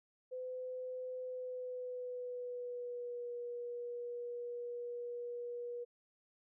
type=tone with pitch glide; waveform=sine; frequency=508 to 481.4 Hz; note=B4 to B4; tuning=+49 to -44 cents; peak=-40 dBFS; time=0.31-5.85 s; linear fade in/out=20 ms; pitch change=-93 cents; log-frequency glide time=1.22-3.33 s; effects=none